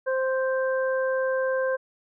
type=harmonic tone; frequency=523.3 Hz; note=C5; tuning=in tune; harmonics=1 / 2 / 3; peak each=-23 / -34 / -31 dBFS; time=0.06-1.77 s; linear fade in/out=20 ms; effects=none